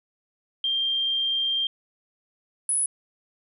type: tone pair in turn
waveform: sine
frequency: 3182 / 10152 Hz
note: G7 / D#9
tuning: +25 / +34 cents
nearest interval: octave + minor sixth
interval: 2009 cents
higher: second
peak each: -22 / -21 dBFS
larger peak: second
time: 0.64-1.67 / 2.69-2.86 s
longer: first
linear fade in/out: 2 ms
effects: none